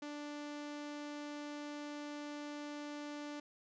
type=tone; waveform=sawtooth; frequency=293.7 Hz; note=D4; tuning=in tune; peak=-39 dBFS; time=0.02-3.4 s; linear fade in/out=5 ms; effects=resampled to 16000 Hz